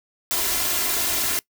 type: noise with comb filter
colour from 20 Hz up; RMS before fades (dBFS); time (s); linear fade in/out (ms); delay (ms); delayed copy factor
white; -23; 0.31-1.39; 0; 2.9; +0.6
effects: noise-tail reverb RT60 0.1 s tail -22 dB re dry